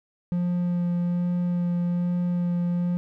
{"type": "tone with vibrato", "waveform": "triangle", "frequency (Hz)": 175.6, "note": "F3", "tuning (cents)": 10, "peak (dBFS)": -20, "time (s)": [0.32, 2.97], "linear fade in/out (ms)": 0, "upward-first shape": "sine", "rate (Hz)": 1.2, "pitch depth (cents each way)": 10, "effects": []}